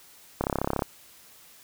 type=click train; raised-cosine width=1 ms; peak=-11 dBFS; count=15; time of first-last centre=0.41-0.822 s; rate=34 Hz; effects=white hiss -53 dBFS RMS until 1.63 s